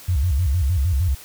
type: tone with vibrato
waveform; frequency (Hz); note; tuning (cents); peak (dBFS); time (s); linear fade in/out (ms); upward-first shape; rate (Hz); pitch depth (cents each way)
sine; 77.78; D#2; 0; -16; 0.08-1.15; 10; square; 6.5; 250
effects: white hiss -42 dBFS RMS until 1.24 s